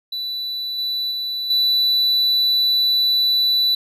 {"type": "tone with level steps", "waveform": "triangle", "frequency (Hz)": 3970, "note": "B7", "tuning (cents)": 8, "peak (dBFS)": [-22, -19, -21, -13], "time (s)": [0.12, 3.75], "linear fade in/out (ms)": 5, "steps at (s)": [0.78, 1.11, 1.5], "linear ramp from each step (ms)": 5, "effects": ["resampled to 32000 Hz"]}